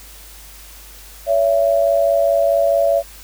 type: tone pair together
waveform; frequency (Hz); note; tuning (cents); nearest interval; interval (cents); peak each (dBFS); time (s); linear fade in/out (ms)
sine; 565 / 669.7; C#5 / E5; +33 / +27; minor third; 294; -15; 1.26-3.03; 50
effects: added 50 Hz sine -41 dBFS peak until 3.23 s + white hiss -41 dBFS RMS until 3.23 s